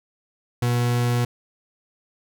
40% pulse tone, 121.1 Hz, B2, 34 cents flat, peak -18 dBFS, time 0.62-1.25 s, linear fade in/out 5 ms, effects none

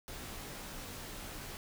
pink noise with comb filter, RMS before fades -45 dBFS, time 0.08-1.57 s, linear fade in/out 0 ms, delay 18 ms, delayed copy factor -0.65, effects none

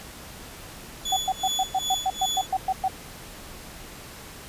30% pulse tone with tremolo, 3426 Hz, A7, 47 cents flat, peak -22 dBFS, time 1.05-2.47 s, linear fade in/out 5 ms, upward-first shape sine, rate 2.6 Hz, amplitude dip 90%
sine tone bursts, 760 Hz, F#5, 46 cents sharp, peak -20 dBFS, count 12, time 1.12-2.882 s, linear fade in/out 5 ms, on 46 ms, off 110 ms
effects pink hiss -42 dBFS RMS until 4.48 s + resampled to 32000 Hz

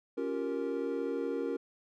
triangle chord, G half-diminished seventh, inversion second, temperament equal with one note detuned, 277.2 / 349.2 / 389.5 / 466.2 Hz, Db4 / F4 / G4 / Bb4, 0 / 0 / -11 / 0 cents, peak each -35 / -37 / -37 / -33 dBFS, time 0.17-1.57 s, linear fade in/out 10 ms, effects none

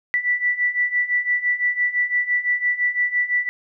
sine beating tone pair, 1963 / 1968.9 Hz, B6 / B6, -11 / -6 cents, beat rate 5.9 Hz, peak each -23 / -20 dBFS, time 0.14-3.49 s, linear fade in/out 0 ms, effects none

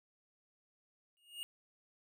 square tone with exponential growth, 2850 Hz, F7, 34 cents sharp, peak -38 dBFS, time 1.17-1.43 s, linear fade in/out 0 ms, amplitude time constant 56 ms, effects none

